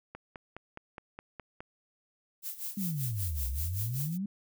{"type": "click train", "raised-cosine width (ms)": 0.5, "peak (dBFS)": -27, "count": 8, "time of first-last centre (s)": [0.15, 1.605], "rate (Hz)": 4.81}
{"type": "noise with tremolo", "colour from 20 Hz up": "violet", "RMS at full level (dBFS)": -36, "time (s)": [2.42, 4.18], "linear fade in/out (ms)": 50, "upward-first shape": "sine", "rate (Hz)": 5.2, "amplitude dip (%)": 80}
{"type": "exponential two-way sweep", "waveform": "sine", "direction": "down then up", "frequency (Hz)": [207.7, 61.74, 207.7], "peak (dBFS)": -31, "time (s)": [2.77, 4.26], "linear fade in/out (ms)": 5, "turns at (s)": 3.47}
{"effects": []}